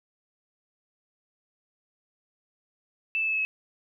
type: tone with pitch steps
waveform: sine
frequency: 2643 / 2626 / 2610 / 2593 / 2577 Hz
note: E7 / E7 / E7 / E7 / E7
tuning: +4 / -7 / -18 / -29 / -40 cents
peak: -24 dBFS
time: 3.15-3.45 s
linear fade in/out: 0 ms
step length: 60 ms
effects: 11-bit